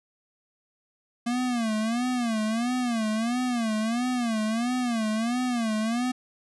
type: tone with vibrato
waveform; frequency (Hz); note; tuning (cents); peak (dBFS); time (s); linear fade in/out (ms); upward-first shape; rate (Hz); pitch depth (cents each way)
square; 233; A#3; -1; -25; 1.26-6.12; 10; sine; 1.5; 140
effects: resampled to 24000 Hz + 11-bit